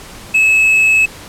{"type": "tone", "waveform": "triangle", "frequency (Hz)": 2590, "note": "E7", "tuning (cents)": -31, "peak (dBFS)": -6, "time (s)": [0.34, 1.06], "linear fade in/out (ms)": 10, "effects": ["pink hiss -34 dBFS RMS until 1.28 s", "low-pass 12000 Hz 12 dB/octave"]}